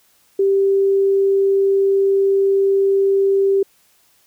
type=tone; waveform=sine; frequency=392 Hz; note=G4; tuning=in tune; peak=-12 dBFS; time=0.39-3.63 s; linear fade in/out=5 ms; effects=white hiss -57 dBFS RMS until 4.26 s